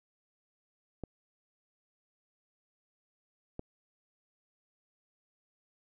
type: clicks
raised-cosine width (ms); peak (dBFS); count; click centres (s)
2; -25; 2; 1.037 / 3.594
effects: none